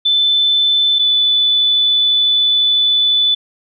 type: tone pair in turn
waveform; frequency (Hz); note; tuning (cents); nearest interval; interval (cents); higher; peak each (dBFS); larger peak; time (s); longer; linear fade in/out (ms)
sine; 3520 / 3486; A7 / A7; 0 / -17; unison; 17; first; -10; neither; 0.05-0.99 / 0.99-3.35; second; 10
effects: none